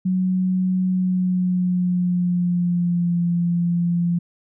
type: tone with pitch glide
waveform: sine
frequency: 185 to 172.61 Hz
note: F#3 to F3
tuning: 0 to -20 cents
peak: -17 dBFS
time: 0.05-4.19 s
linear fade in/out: 10 ms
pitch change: -120 cents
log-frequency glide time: 0.87-3.21 s
effects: none